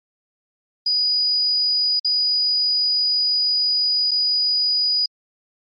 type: tone with dropouts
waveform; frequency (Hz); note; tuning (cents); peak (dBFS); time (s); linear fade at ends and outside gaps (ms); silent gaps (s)
sine; 4927; D#8; -18; -16; 0.86-5.06; 5; 1.996-2.046 / 4.11-4.114
effects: MP3 32 kbps